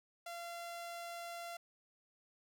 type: tone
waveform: sawtooth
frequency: 686 Hz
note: F5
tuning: 31 cents flat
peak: -40 dBFS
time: 0.26-1.57 s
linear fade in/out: 5 ms
effects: none